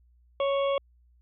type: harmonic tone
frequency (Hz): 554.4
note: C#5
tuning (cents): 0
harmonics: 1 / 2 / 4 / 5 / 6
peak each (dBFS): -24 / -32 / -41 / -43 / -40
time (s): 0.4-0.78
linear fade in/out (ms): 2
effects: added 60 Hz sine -58 dBFS peak until 1.21 s